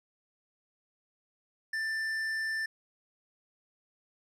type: tone with tanh clipping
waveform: sine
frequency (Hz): 1775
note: A6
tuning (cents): +15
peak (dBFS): -32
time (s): 1.73-2.66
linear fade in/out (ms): 5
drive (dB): 9
effects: none